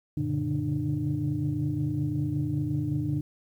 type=tone cluster; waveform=sine; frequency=93.5 / 117.1 / 140.4 / 145.8 / 299.8 Hz; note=F#2 / A#2 / C#3 / D3 / D4; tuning=+19 / +8 / +22 / -12 / +36 cents; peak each=-35 / -32 / -36 / -29 / -30 dBFS; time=0.17-3.21 s; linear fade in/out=5 ms; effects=tanh soft clip ceiling -17 dBFS + 10-bit